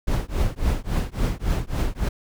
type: noise with tremolo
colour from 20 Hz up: brown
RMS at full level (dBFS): -19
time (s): 0.07-2.09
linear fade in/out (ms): 10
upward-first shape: triangle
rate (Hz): 3.6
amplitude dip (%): 100
effects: none